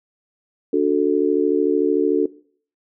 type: chord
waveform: sine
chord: D major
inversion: none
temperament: just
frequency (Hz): 293.7 / 367.1 / 440.5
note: D4 / F#4 / A4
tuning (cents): 0 / -14 / +2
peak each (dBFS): -19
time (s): 0.73-2.26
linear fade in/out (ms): 5
effects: noise-tail reverb RT60 0.5 s tail -19 dB re dry